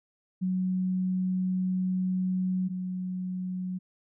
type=tone pair in turn; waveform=sine; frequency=185 / 183.72 Hz; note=F#3 / F#3; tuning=0 / -12 cents; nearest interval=unison; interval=12 cents; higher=first; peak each=-25 / -30 dBFS; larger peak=first; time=0.41-2.69 / 2.69-3.79 s; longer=first; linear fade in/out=20 ms; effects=none